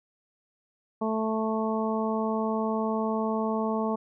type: harmonic tone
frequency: 220 Hz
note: A3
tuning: in tune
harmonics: 1 / 2 / 3 / 4 / 5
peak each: -28 / -31 / -33 / -34 / -35 dBFS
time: 1.01-3.96 s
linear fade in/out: 10 ms
effects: none